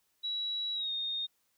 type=tone with pitch glide; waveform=sine; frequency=3900 to 3690 Hz; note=B7 to A#7; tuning=-23 to -18 cents; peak=-32 dBFS; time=0.23-1.27 s; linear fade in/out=20 ms; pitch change=-95 cents; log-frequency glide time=0.74-0.91 s; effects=white hiss -75 dBFS RMS until 1.57 s